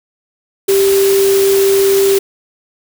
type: tone in noise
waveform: sine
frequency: 392 Hz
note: G4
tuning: in tune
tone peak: -8 dBFS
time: 0.68-2.19 s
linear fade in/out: 10 ms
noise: white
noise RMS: -20 dBFS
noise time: 0.68-2.19 s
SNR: +9 dB
effects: none